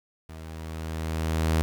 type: tone with level ramp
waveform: sawtooth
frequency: 80 Hz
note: D#2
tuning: 49 cents sharp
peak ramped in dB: -36 to -16 dBFS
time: 0.29-1.62 s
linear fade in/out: 0 ms
effects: 9-bit